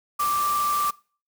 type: tone in noise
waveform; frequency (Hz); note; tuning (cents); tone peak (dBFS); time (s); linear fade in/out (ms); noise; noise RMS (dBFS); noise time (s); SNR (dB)
sine; 1174.7; D6; 0; -21; 0.19-0.91; 10; white; -33; 0.19-0.91; +9
effects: noise-tail reverb RT60 0.4 s tail -22 dB re dry